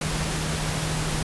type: tone in noise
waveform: sine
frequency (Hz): 155.56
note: D#3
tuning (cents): 0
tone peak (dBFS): -29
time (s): 0.01-1.23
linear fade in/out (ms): 5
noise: pink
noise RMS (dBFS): -28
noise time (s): 0.01-1.23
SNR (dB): -4
effects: resampled to 24000 Hz